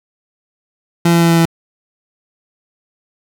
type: tone with pitch steps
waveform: 30% pulse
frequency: 170 / 169.02 / 168.05 / 167.08 / 166.12 Hz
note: F3 / E3 / E3 / E3 / E3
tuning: -46 / +44 / +34 / +24 / +14 cents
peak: -6 dBFS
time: 1.05-1.455 s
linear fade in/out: 5 ms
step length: 81 ms
effects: none